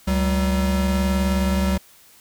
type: tone pair together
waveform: square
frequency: 70 / 190.8 Hz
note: C#2 / G3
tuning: +18 / -47 cents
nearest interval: octave + perfect fourth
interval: 1735 cents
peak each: -22 / -21 dBFS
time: 0.07-1.78 s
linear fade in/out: 10 ms
effects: white hiss -51 dBFS RMS until 2.2 s

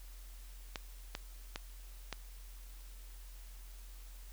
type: clicks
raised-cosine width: 0.2 ms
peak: -21 dBFS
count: 4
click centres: 0.758 / 1.151 / 1.559 / 2.127 s
effects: added 43 Hz sine -48 dBFS peak until 4.32 s + white hiss -60 dBFS RMS until 4.32 s

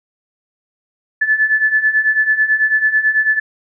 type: beating tone pair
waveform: sine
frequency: 1732 / 1741.1 Hz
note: A6 / A6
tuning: -28 / -19 cents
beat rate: 9.1 Hz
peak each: -17 / -13 dBFS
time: 1.21-3.4 s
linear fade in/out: 10 ms
effects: none

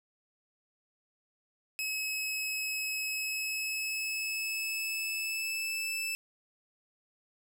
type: tone with pitch glide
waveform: sawtooth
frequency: 2569 to 2635 Hz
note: E7 to E7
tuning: -45 to -1 cents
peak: -29 dBFS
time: 1.79-6.15 s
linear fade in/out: 0 ms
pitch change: +44 cents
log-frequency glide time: 3.07-5.9 s
effects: none

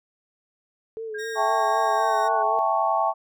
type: tone with vibrato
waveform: sine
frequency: 438.4 Hz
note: A4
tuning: 6 cents flat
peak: -30 dBFS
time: 0.97-2.59 s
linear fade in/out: 0 ms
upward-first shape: sine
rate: 3.9 Hz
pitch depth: 53 cents each way
type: tone with pitch glide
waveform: sine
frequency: 1614 to 1480 Hz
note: G#6 to F#6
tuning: -50 to 0 cents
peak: -33 dBFS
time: 1.14-2.43 s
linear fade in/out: 10 ms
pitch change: -150 cents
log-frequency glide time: 1.91-2.27 s
type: tone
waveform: 15% pulse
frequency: 1864.7 Hz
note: A#6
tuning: in tune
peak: -31 dBFS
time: 1.18-2.29 s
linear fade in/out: 20 ms
type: chord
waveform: sine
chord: A dominant seventh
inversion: second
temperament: equal with one note detuned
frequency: 659.3 / 789.4 / 880 / 1108.7 Hz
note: E5 / G5 / A5 / C#6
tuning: 0 / +12 / 0 / 0 cents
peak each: -25 dBFS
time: 1.35-3.14 s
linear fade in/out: 50 ms
effects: none

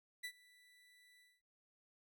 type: tone with ADSR envelope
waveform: 30% pulse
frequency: 1975.5 Hz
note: B6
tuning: in tune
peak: -38 dBFS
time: 0.23-1.42 s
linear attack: 16 ms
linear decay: 71 ms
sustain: -24 dB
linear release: 220 ms
effects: none

